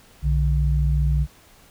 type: tone pair together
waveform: sine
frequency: 61.56 / 146.83 Hz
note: B1 / D3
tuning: -5 / 0 cents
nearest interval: octave + minor third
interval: 1505 cents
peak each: -18 / -22 dBFS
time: 0.22-1.27 s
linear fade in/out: 50 ms
effects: pink hiss -52 dBFS RMS until 1.7 s